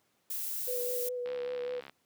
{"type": "noise", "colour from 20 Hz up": "violet", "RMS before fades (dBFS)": -36, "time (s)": [0.3, 1.09], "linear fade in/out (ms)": 5}
{"type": "tone with vibrato", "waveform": "sine", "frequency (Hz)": 493.9, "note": "B4", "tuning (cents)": 0, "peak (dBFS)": -33, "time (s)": [0.67, 1.81], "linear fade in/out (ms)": 20, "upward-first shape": "sine", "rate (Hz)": 5, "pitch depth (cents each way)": 20}
{"type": "click train", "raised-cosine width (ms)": 0.3, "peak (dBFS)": -30, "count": 45, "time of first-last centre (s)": [1.26, 1.896], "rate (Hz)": 69.2}
{"effects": ["pink hiss -73 dBFS RMS until 2.05 s", "high-pass 150 Hz 12 dB/octave"]}